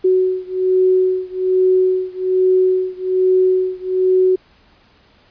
sine beating tone pair, 371.2 / 372.4 Hz, F#4 / F#4, +6 / +11 cents, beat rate 1.2 Hz, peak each -15 / -16 dBFS, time 0.04-4.36 s, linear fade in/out 10 ms, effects pink hiss -52 dBFS RMS until 5.3 s + resampled to 11025 Hz

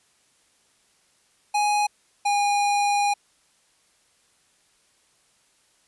square tone pair in turn, 830.6 / 815.9 Hz, G#5 / G#5, 0 / -31 cents, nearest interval unison, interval 31 cents, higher first, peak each -20 dBFS, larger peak neither, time 1.54-1.87 / 2.25-3.14 s, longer second, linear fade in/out 10 ms, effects white hiss -63 dBFS RMS until 5.87 s + resampled to 24000 Hz

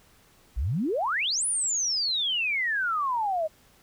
sine exponential two-way sweep, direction up then down, 50.7 to 10140 to 609 Hz, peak -24 dBFS, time 0.56-3.48 s, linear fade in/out 20 ms, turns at 1.46 s, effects pink hiss -59 dBFS RMS until 3.82 s

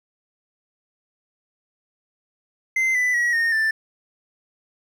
triangle tone with pitch steps, 2072 / 1992.2 / 1915.5 / 1841.7 / 1770.7 Hz, C7 / B6 / A#6 / A#6 / A6, -17 / +15 / +47 / -21 / +10 cents, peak -16 dBFS, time 2.76-3.71 s, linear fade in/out 5 ms, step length 190 ms, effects none

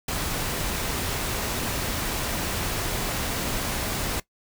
pink noise, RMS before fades -28 dBFS, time 0.08-4.2 s, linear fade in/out 5 ms, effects noise-tail reverb RT60 0.1 s tail -19 dB re dry

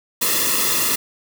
white noise with comb filter, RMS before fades -19 dBFS, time 0.21-0.96 s, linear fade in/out 10 ms, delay 1.3 ms, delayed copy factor -1, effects none

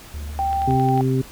triangle tone with vibrato, 73.42 Hz, D2, in tune, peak -26 dBFS, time 0.14-0.76 s, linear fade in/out 0 ms, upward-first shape sine, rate 6.2 Hz, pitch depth 21 cents each way
sine tone, 784 Hz, G5, in tune, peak -19 dBFS, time 0.39-1.01 s, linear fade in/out 0 ms
click train, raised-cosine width 0.3 ms, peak -20 dBFS, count 6, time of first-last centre 0.53-0.976 s, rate 11.2 Hz
harmonic tone, 130.81 Hz, C3, in tune, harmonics 1 / 2 / 3, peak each -19 / -22 / -24 dBFS, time 0.67-1.22 s, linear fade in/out 10 ms
effects pink hiss -42 dBFS RMS until 1.31 s

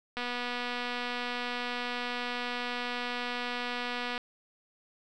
click train, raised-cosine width 0.3 ms, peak -19 dBFS, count 979, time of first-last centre 0.17-4.178 s, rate 244 Hz, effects none

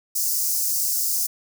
white high-pass noise, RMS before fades -23 dBFS, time 0.15-1.27 s, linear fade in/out 10 ms, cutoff 5000 Hz, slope 48 dB/octave, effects none

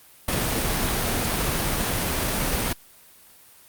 pink noise, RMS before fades -24 dBFS, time 0.28-2.73 s, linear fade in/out 5 ms, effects white hiss -51 dBFS RMS until 3.68 s + Opus 32 kbps

